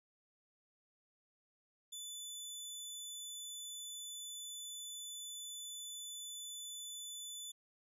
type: tone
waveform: 20% pulse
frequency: 3493 Hz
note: A7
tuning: 13 cents flat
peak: -39 dBFS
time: 1.92-7.52 s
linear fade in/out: 10 ms
effects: none